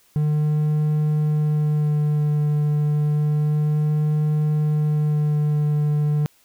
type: tone with vibrato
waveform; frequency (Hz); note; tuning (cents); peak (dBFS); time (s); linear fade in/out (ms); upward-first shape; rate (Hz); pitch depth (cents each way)
triangle; 150.3; D3; +40; -15; 0.16-6.26; 0; sine; 0.3; 17
effects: white hiss -58 dBFS RMS until 6.44 s